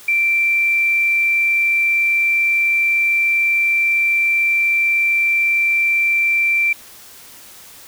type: tone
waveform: sine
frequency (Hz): 2349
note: D7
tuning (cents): 0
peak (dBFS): -13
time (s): 0.08-6.73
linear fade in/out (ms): 5
effects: white hiss -41 dBFS RMS until 7.87 s